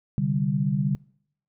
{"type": "chord", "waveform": "sine", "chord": "C suspended second", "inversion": "none", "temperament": "equal", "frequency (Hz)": [130.81, 146.83, 196], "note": ["C3", "D3", "G3"], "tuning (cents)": [0, 0, 0], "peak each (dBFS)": [-28, -24, -26], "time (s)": [0.18, 0.95], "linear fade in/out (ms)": 0, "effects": ["noise-tail reverb RT60 0.7 s tail -26 dB re dry"]}